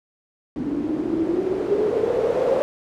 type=noise with low-pass filter sweep; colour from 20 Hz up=blue; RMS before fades=-22 dBFS; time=0.56-2.62 s; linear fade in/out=0 ms; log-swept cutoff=270 to 540 Hz; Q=9.8; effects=none